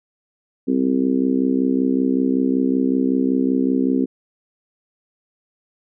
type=harmonic tone; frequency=65.3 Hz; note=C2; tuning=3 cents flat; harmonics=3 / 4 / 5 / 6 / 7; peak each=-25 / -17 / -25 / -25 / -29 dBFS; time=0.67-4.06 s; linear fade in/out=20 ms; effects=none